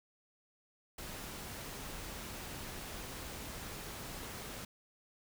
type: noise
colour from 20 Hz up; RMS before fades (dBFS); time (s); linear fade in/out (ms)
pink; -45; 0.98-4.65; 5
effects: none